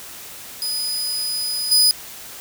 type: tone with level steps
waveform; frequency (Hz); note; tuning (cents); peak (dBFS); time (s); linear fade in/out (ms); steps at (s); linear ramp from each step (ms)
sawtooth; 4978; D#8; 0; -19 / -9; 0.62-1.91; 0; 1.71; 10
effects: white hiss -37 dBFS RMS until 2.4 s